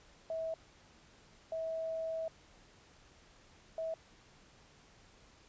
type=tone bursts at uneven times; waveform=sine; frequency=648 Hz; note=E5; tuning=30 cents flat; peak=-35 dBFS; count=3; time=0.3-0.54 / 1.52-2.28 / 3.78-3.94 s; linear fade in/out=2 ms; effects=pink hiss -62 dBFS RMS until 5.48 s + resampled to 16000 Hz